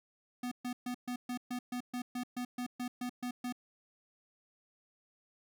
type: tone bursts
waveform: square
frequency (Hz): 246.9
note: B3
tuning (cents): 0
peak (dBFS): -36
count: 15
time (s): 0.43-3.525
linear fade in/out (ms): 5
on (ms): 85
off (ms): 130
effects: none

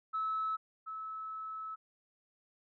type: tone pair in turn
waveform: sine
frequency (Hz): 1300 / 1300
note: E6 / E6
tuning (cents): -24 / -24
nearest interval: unison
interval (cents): 0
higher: neither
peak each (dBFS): -31 / -39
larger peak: first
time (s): 0.13-0.57 / 0.86-1.76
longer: second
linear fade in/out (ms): 20
effects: tanh soft clip ceiling -27 dBFS

